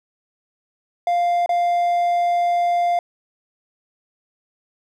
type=tone with dropouts; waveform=triangle; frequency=698.5 Hz; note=F5; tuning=in tune; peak=-14 dBFS; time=1.07-2.99 s; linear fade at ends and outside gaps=2 ms; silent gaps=1.461-1.492 s; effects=none